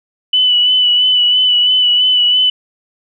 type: tone with vibrato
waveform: sine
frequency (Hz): 2979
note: F#7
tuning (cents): +11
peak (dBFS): -8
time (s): 0.33-2.5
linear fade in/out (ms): 5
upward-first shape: sine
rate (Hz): 3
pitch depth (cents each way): 26
effects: none